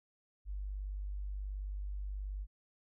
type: tone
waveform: sine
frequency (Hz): 49.32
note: G1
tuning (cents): +11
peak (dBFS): -37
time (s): 0.45-2.47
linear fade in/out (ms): 50
effects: none